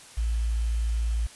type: tone with quantisation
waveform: sine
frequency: 56.6 Hz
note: A1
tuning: 50 cents sharp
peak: -23 dBFS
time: 0.17-1.27 s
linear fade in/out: 10 ms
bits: 8
effects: white hiss -48 dBFS RMS until 1.35 s + resampled to 24000 Hz